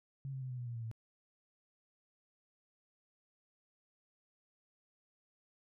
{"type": "tone with pitch steps", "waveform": "sine", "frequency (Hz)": [136.4, 132.67, 129.04, 125.51, 122.08, 118.74, 115.5, 112.34], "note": ["C#3", "C3", "C3", "B2", "B2", "A#2", "A#2", "A2"], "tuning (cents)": [-28, 24, -24, 28, -20, 32, -16, 36], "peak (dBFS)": -39, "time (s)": [0.25, 0.914], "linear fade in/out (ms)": 0, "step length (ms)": 83, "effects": []}